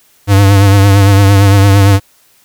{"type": "tone with vibrato", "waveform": "square", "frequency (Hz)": 99.2, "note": "G2", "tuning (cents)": 21, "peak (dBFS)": -4, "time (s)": [0.27, 2], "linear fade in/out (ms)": 50, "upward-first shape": "triangle", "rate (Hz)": 8.8, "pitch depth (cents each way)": 51, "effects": ["white hiss -49 dBFS RMS until 2.44 s"]}